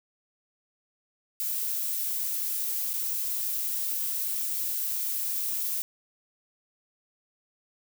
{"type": "noise with dropouts", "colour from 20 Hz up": "violet", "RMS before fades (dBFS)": -30, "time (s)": [1.4, 5.82], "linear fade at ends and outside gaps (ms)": 0, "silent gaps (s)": [2.932, 2.938], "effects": []}